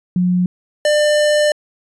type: tone pair in turn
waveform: sine / square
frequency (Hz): 180 / 597.5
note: F#3 / D5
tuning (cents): -47 / +30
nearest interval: octave + major sixth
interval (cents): 2077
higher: second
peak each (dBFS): -12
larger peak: neither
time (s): 0.16-0.46 / 0.85-1.52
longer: second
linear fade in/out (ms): 2
effects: resampled to 22050 Hz